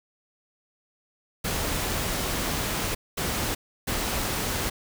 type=noise bursts at uneven times; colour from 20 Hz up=pink; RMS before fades=-28 dBFS; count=3; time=1.44-2.95 / 3.17-3.55 / 3.87-4.7 s; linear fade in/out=10 ms; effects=none